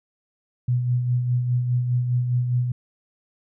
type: tone with tremolo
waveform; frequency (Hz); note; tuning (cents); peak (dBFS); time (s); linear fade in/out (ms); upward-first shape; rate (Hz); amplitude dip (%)
sine; 123.47; B2; 0; -17; 0.68-2.72; 5; sine; 4.9; 45
effects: none